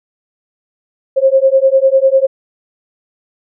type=beating tone pair; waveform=sine; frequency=530 / 540 Hz; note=C5 / C#5; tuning=+22 / -45 cents; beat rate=10 Hz; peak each=-10 dBFS; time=1.16-2.27 s; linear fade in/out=20 ms; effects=none